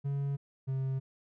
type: tone pair in turn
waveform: triangle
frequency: 140 / 133.09 Hz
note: C#3 / C3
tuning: +18 / +30 cents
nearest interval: minor second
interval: 88 cents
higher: first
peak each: -28 dBFS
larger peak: neither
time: 0.04-0.37 / 0.67-1 s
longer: neither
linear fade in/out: 20 ms
effects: none